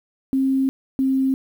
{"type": "tone pair in turn", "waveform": "sine", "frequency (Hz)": [267.1, 265.7], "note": ["C4", "C4"], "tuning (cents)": [36, 27], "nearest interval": "unison", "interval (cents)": 9, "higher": "first", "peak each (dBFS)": -16, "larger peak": "neither", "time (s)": [[0.33, 0.69], [0.99, 1.34]], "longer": "first", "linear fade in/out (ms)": 0, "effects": ["8-bit"]}